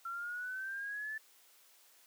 sine exponential sweep, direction up, 1354 to 1760 Hz, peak -38 dBFS, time 0.05-1.18 s, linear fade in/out 5 ms, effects white hiss -64 dBFS RMS until 2.06 s + high-pass 400 Hz 12 dB/octave

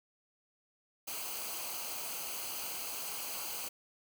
white noise with comb filter, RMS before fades -40 dBFS, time 1.07-3.69 s, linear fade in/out 10 ms, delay 0.55 ms, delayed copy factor -0.65, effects none

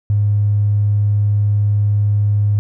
triangle tone with tanh clipping, 103.3 Hz, G#2, 9 cents flat, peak -11 dBFS, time 0.1-2.59 s, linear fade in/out 0 ms, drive 2 dB, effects none

